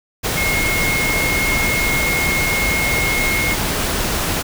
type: tone in noise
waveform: sine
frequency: 2157 Hz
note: C#7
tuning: 48 cents flat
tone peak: -18 dBFS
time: 0.36-3.55 s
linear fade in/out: 20 ms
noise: pink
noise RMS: -20 dBFS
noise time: 0.23-4.43 s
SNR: -1 dB
effects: none